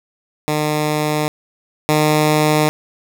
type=tone pair in turn; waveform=10% pulse; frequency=151.5 / 152.55 Hz; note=D#3 / D#3; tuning=-46 / -34 cents; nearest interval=unison; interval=12 cents; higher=second; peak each=-8 / -4 dBFS; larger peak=second; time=0.48-1.28 / 1.89-2.69 s; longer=neither; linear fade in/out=0 ms; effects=none